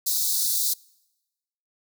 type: high-pass noise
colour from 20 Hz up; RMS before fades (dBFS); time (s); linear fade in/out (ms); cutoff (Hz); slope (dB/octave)
white; -24; 0.06-0.74; 10; 3700; 96
effects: noise-tail reverb RT60 1.0 s tail -26 dB re dry